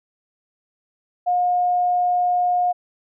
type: tone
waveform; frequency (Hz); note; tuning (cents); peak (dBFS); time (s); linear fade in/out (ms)
sine; 716; F5; +43; -16; 1.26-2.73; 20
effects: none